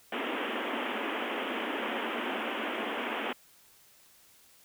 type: band-pass noise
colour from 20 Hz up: pink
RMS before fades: -34 dBFS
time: 0.12-3.33 s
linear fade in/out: 5 ms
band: 220 to 3300 Hz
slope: 96 dB/octave
effects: white hiss -60 dBFS RMS until 4.64 s